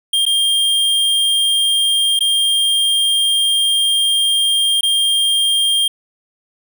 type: tone with dropouts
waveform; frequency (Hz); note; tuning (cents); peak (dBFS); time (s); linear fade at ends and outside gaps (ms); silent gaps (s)
square; 3205; G7; +38; -13; 0.13-5.88; 5; 0.254-0.263 / 2.192-2.206 / 4.81-4.83
effects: none